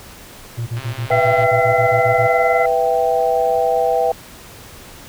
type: tone bursts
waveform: triangle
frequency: 116.54 Hz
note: A#2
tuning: in tune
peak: -18 dBFS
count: 13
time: 0.57-2.278 s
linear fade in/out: 20 ms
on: 100 ms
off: 34 ms
type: click train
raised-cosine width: 0.3 ms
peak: -17 dBFS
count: 90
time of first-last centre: 0.77-1.439 s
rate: 133 Hz
type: chord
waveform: sine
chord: E minor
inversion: second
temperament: equal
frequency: 493.9 / 659.3 / 784 Hz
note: B4 / E5 / G5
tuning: 0 / 0 / 0 cents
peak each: -18 dBFS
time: 1.1-4.12 s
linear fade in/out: 5 ms
type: harmonic tone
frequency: 679 Hz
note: F5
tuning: 49 cents flat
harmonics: 1 / 2 / 3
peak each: -20 / -24 / -21 dBFS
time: 1.11-2.66 s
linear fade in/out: 5 ms
effects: pink hiss -39 dBFS RMS until 5.08 s